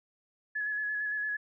sine tone with vibrato, 1697 Hz, G#6, 37 cents sharp, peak -30 dBFS, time 0.55-1.37 s, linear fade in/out 10 ms, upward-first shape square, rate 8.8 Hz, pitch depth 20 cents each way, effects none

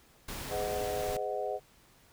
pink noise, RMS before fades -40 dBFS, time 0.28-1.17 s, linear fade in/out 5 ms
sine chord, Ab dominant seventh, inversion none, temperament equal with one note detuned, 415.3 / 510.4 / 622.3 / 740 Hz, Ab4 / C5 / Eb5 / Gb5, 0 / -43 / 0 / 0 cents, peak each -37 dBFS, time 0.49-1.6 s, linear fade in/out 50 ms
effects pink hiss -62 dBFS RMS until 2.12 s

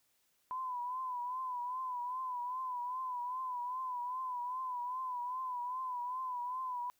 sine tone with vibrato, 1003 Hz, B5, 26 cents sharp, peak -36 dBFS, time 0.51-6.9 s, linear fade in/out 0 ms, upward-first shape triangle, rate 2.5 Hz, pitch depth 75 cents each way, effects white hiss -75 dBFS RMS until 6.99 s

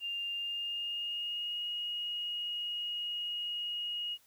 sine tone with pitch glide, 2800 to 2879 Hz, F7 to F#7, +4 to -48 cents, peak -34 dBFS, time 0-4.18 s, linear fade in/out 50 ms, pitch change +48 cents, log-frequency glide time 0.34-1.63 s, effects white hiss -66 dBFS RMS until 4.26 s

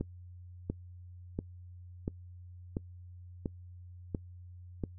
click train, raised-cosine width 3 ms, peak -20 dBFS, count 8, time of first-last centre 0.01-4.838 s, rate 1.45 Hz, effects noise-tail reverb RT60 0.1 s tail -23 dB re dry + added 89 Hz sine -47 dBFS peak until 4.98 s

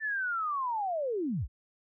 sine linear sweep, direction down, 1788 to 32.7 Hz, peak -29 dBFS, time 0-1.48 s, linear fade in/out 50 ms, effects none

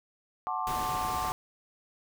sine chord, D dominant seventh, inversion first, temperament equal with one note detuned, 740 / 880 / 1064.2 / 1174.7 Hz, F#5 / A5 / C6 / D6, 0 / 0 / +29 / 0 cents, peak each -35 dBFS, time 0.47-1.32 s, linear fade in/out 0 ms
pink noise, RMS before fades -38 dBFS, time 0.67-1.32 s, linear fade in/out 0 ms
effects none

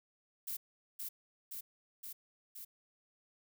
violet noise with echo, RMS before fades -40 dBFS, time 0.47-0.57 s, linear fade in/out 10 ms, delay 520 ms, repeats 4, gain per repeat -2 dB, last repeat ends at 2.65 s, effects none

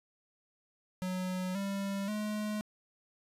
square tone with pitch steps, 184.2 / 197.42 / 211.6 Hz, F#3 / G3 / G#3, -7 / +13 / +33 cents, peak -34 dBFS, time 1.02-2.61 s, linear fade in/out 0 ms, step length 530 ms, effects resampled to 32000 Hz + 10-bit

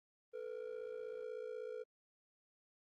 triangle ring-modulated tone, 467.6 Hz, A#4, 5 cents sharp, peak -38 dBFS, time 0.33-1.84 s, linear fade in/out 20 ms, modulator 28.1 Hz, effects Opus 32 kbps

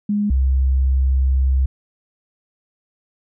sine tone pair in turn, 206.4 / 65.98 Hz, G#3 / C2, -10 / +15 cents, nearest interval octave + minor sixth, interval 1975 cents, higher first, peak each -16 / -13 dBFS, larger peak second, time 0.09-0.3 / 0.3-1.66 s, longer second, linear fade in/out 5 ms, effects none

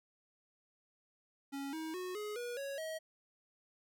square tone with pitch steps, 277.2 / 318.4 / 365.8 / 420.2 / 482.6 / 554.4 / 636.8 Hz, C#4 / D#4 / F#4 / G#4 / B4 / C#5 / D#5, 0 / +40 / -20 / +20 / -40 / 0 / +40 cents, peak -40 dBFS, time 1.52-2.99 s, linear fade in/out 20 ms, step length 210 ms, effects none

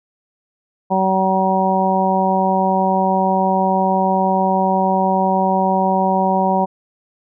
harmonic tone, 189.8 Hz, F#3, 44 cents sharp, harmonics 1 / 2 / 3 / 4 / 5, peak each -19 / -24 / -21 / -18 / -19 dBFS, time 0.9-6.66 s, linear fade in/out 20 ms, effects none

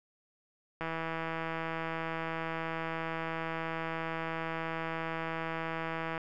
click train, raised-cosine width 0.5 ms, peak -21 dBFS, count 876, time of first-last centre 0.81-6.178 s, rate 163 Hz, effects none

